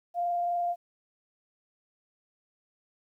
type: tone with frequency modulation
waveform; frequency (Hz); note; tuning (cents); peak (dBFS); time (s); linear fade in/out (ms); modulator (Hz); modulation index
sine; 698.5; F5; 0; -26; 0.14-0.76; 50; 23.8; 0.29
effects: 11-bit